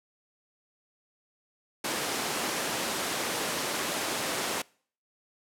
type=high-pass noise; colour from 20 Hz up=pink; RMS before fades=-31 dBFS; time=1.84-4.62 s; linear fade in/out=5 ms; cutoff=280 Hz; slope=12 dB/octave; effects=noise-tail reverb RT60 0.5 s tail -25 dB re dry + low-pass 12000 Hz 12 dB/octave